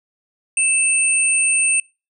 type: tone pair together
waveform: sine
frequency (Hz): 2637 / 8870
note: E7 / C#9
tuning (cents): 0 / 0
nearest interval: octave + major sixth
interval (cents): 2100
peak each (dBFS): -18 / -16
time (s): 0.57-1.8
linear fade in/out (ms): 2
effects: noise-tail reverb RT60 0.3 s tail -26 dB re dry